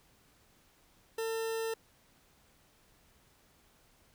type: tone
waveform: 40% pulse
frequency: 450 Hz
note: A4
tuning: 39 cents sharp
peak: -32 dBFS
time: 1.18-1.74 s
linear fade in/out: 5 ms
effects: pink hiss -66 dBFS RMS until 4.14 s